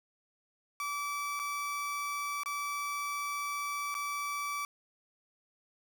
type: tone with dropouts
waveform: 30% pulse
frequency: 1155 Hz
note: D6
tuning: 29 cents flat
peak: -31 dBFS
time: 0.8-4.65 s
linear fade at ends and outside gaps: 1 ms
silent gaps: 1.393-1.397 / 2.434-2.459 / 3.943-3.95 s
effects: none